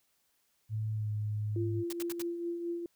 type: tone with pitch glide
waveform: sine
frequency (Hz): 108.7 to 105.73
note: A2 to G#2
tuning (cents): -21 to +31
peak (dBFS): -31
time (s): 0.69-1.84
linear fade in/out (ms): 50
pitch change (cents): -48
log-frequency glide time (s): 0.92-1.1
type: tone with tremolo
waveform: sine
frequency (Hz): 342.6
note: F4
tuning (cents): -33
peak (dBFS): -31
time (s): 1.56-2.86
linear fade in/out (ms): 2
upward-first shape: triangle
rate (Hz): 4.6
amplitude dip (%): 50
type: noise bursts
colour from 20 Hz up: white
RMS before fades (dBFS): -41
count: 4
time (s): 1.9-2.221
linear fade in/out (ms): 2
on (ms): 27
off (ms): 71
effects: white hiss -74 dBFS RMS until 2.95 s